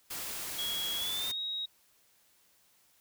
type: noise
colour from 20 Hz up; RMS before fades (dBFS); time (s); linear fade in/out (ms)
white; -39; 0.1-1.32; 10
type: tone with pitch glide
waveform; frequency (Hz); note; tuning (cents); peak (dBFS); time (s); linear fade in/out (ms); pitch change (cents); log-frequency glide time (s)
sine; 3322 to 3794; G#7 to A#7; 0 to +30; -33; 0.58-1.66; 10; +230; 0.96-1.39
effects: white hiss -67 dBFS RMS until 3 s